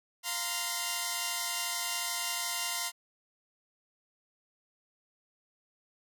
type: chord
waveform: 5% pulse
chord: F suspended fourth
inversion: none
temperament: equal with one note detuned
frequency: 698.5 / 932.3 / 1032.1 Hz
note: F5 / Bb5 / C6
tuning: 0 / 0 / -24 cents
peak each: -26 / -25 / -23 dBFS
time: 0.23-2.92 s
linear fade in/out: 50 ms
effects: none